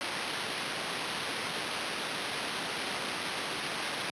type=noise with sample-and-hold; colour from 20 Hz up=white; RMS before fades=-35 dBFS; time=0.01-4.1 s; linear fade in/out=0 ms; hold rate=7350 Hz; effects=high-pass 150 Hz 12 dB/octave + resampled to 24000 Hz